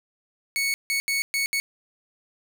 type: tone bursts at uneven times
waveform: sawtooth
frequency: 2217 Hz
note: C#7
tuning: in tune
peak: -19 dBFS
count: 5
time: 0.56-0.74 / 0.9-1 / 1.08-1.22 / 1.34-1.46 / 1.53-1.6 s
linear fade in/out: 0 ms
effects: none